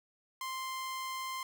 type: tone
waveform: sawtooth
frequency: 1046.5 Hz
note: C6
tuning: in tune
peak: -33 dBFS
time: 0.41-1.43 s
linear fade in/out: 2 ms
effects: none